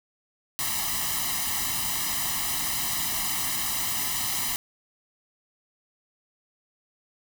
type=noise with comb filter; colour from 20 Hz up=white; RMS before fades=-28 dBFS; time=0.59-4.56 s; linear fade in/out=0 ms; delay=1 ms; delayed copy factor=+0.9; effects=none